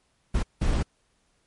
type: noise bursts at uneven times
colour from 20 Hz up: brown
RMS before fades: -23 dBFS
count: 2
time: 0.34-0.43 / 0.61-0.83 s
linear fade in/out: 10 ms
effects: pink hiss -69 dBFS RMS until 1.46 s + MP3 48 kbps